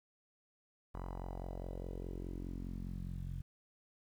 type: tone with low-pass filter sweep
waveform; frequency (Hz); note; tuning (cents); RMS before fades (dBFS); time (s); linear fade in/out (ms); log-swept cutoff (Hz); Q
sawtooth; 44.87; F1; +48; -43; 0.94-3.42; 10; 1100 to 130; 2.7
effects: 11-bit